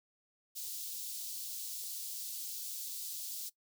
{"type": "high-pass noise", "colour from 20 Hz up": "white", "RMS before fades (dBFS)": -42, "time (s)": [0.55, 3.5], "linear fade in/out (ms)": 20, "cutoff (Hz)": 3800, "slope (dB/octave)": 24, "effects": ["noise-tail reverb RT60 0.1 s tail -19 dB re dry"]}